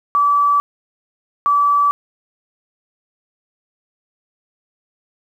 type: tone pair in turn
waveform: sine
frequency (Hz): 1153 / 1153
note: D6 / D6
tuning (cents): -32 / -32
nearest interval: unison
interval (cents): 0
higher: neither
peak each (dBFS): -11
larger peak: neither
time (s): 0.15-0.6 / 1.46-1.91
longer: neither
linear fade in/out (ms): 0
effects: 8-bit